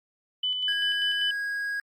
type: tone with tremolo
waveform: sine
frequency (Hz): 3000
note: F#7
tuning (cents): +23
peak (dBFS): -24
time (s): 0.43-1.31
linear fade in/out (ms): 5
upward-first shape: square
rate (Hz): 5.1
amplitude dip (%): 35
type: tone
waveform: triangle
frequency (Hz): 1646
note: G#6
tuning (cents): -16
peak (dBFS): -26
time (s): 0.68-1.8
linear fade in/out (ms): 2
effects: Opus 48 kbps